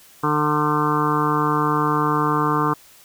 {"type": "harmonic tone with a mistuned harmonic", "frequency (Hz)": 150, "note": "D3", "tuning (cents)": 37, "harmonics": [1, 2, 3, 5, 6, 7, 8, 9, 10], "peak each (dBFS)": [-25, -24, -26, -32, -27, -23, -23, -30, -34], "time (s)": [0.23, 2.74], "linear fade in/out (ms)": 10, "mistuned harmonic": 10, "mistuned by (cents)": 39, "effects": ["white hiss -49 dBFS RMS until 3.04 s"]}